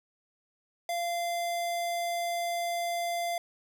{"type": "tone", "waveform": "square", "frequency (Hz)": 690, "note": "F5", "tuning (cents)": -21, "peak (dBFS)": -30, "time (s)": [0.89, 3.38], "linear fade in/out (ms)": 2, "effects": []}